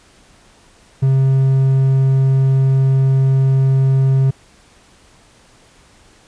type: tone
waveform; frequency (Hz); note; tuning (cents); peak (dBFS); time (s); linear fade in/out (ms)
triangle; 133.9; C3; +40; -8; 1.02-4.31; 10
effects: pink hiss -49 dBFS RMS until 6.27 s + resampled to 22050 Hz